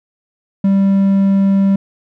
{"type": "tone", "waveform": "triangle", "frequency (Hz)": 195.8, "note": "G3", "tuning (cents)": -2, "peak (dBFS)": -7, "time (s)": [0.64, 1.76], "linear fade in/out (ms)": 5, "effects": []}